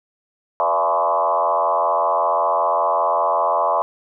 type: tone with frequency modulation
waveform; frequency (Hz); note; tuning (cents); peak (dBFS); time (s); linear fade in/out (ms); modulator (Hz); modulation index
sine; 846; G#5; +32; -15; 0.6-3.82; 0; 85.2; 3.4
effects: none